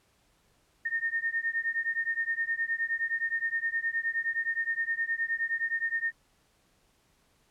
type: beating tone pair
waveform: sine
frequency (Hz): 1826 / 1835.6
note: A#6 / A#6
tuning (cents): -36 / -27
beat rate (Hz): 9.6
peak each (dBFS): -31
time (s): 0.85-6.12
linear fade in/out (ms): 10
effects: pink hiss -68 dBFS RMS until 7.5 s + low-pass 12000 Hz 12 dB/octave